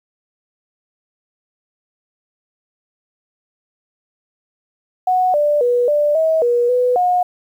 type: tone with pitch steps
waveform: sine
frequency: 737 / 590 / 486.7 / 590 / 641 / 480.5 / 496.5 / 721 Hz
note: F#5 / D5 / B4 / D5 / E5 / B4 / B4 / F#5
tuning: -7 / +8 / -25 / +8 / -49 / -48 / +9 / -45 cents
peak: -12 dBFS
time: 5.07-7.23 s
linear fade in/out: 5 ms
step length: 270 ms
effects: 8-bit